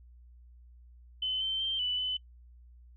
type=tone with pitch steps; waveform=sine; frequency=3040 / 3099 / 3142 / 2980 / 3016 Hz; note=F#7 / G7 / G7 / F#7 / F#7; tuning=+46 / -21 / +3 / +12 / +32 cents; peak=-29 dBFS; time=1.22-2.17 s; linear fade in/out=5 ms; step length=190 ms; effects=noise-tail reverb RT60 0.1 s tail -23 dB re dry + added 60 Hz sine -52 dBFS peak until 2.96 s